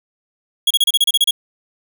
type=tone bursts; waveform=45% pulse; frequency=3322 Hz; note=G#7; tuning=in tune; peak=-10 dBFS; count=10; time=0.67-1.309 s; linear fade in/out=5 ms; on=36 ms; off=31 ms; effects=none